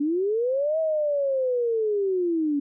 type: linear two-way sweep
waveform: sine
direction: up then down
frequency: 279.3 to 647 to 279.3 Hz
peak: -21 dBFS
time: 0-2.6 s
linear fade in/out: 10 ms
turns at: 0.79 s
effects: none